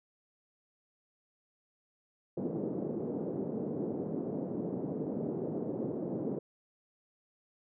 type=band-pass noise; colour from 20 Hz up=white; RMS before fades=-36 dBFS; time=2.37-6.39 s; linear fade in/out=5 ms; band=150 to 450 Hz; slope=24 dB/octave; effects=none